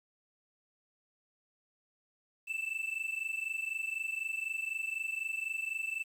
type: tone pair together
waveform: triangle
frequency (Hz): 2637 / 2661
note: E7 / E7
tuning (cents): 0 / +16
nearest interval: unison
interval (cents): 16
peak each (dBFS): -35 / -36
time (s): 2.47-6.04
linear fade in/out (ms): 20
effects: 10-bit